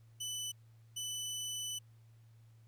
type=tone bursts at uneven times; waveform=20% pulse; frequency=2991 Hz; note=F#7; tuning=18 cents sharp; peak=-33 dBFS; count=2; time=0.2-0.52 / 0.96-1.79 s; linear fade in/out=10 ms; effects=added 113 Hz sine -58 dBFS peak until 2.67 s + pink hiss -75 dBFS RMS until 2.67 s